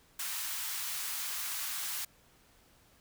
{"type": "high-pass noise", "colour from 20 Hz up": "white", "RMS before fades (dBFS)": -37, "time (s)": [0.19, 2.05], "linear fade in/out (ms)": 5, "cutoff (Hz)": 900, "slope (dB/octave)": 24, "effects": ["pink hiss -64 dBFS RMS until 3 s"]}